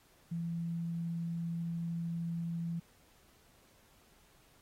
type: tone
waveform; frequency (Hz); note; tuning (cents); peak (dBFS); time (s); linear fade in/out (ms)
sine; 168.2; E3; +35; -34; 0.31-2.8; 10
effects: pink hiss -66 dBFS RMS until 4.61 s + AAC 48 kbps